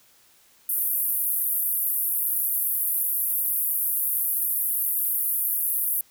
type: band-pass noise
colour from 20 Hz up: white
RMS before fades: -25 dBFS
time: 0.69-6.01 s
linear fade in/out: 2 ms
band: 11000 to 15000 Hz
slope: 48 dB/octave
effects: white hiss -58 dBFS RMS until 6.1 s